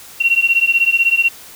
sine beating tone pair, 2731 / 2747 Hz, F7 / F7, -39 / -29 cents, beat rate 16 Hz, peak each -14 dBFS, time 0.2-1.29 s, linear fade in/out 10 ms, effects white hiss -38 dBFS RMS until 1.55 s

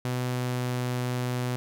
sawtooth tone with pitch glide, 125.2 to 124.41 Hz, B2 to B2, +24 to +13 cents, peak -23 dBFS, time 0.05-1.56 s, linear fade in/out 0 ms, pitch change -11 cents, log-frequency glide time 0.24-0.78 s, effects none

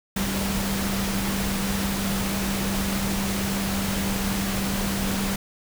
sine tone in noise, 196 Hz, G3, in tune, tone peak -26 dBFS, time 0.16-5.36 s, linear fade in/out 5 ms, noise pink, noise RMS -28 dBFS, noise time 0.16-5.36 s, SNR -1 dB, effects none

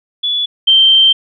sine tone pair in turn, 3430 / 3134 Hz, A7 / G7, -45 / -1 cents, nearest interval major second, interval 156 cents, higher first, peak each -13 / -5 dBFS, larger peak second, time 0.23-0.46 / 0.67-1.13 s, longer second, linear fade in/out 10 ms, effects none

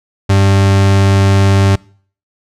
40% pulse tone, 98 Hz, G2, in tune, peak -6 dBFS, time 0.29-1.76 s, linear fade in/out 10 ms, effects noise-tail reverb RT60 0.5 s tail -24 dB re dry + low-pass 8000 Hz 12 dB/octave

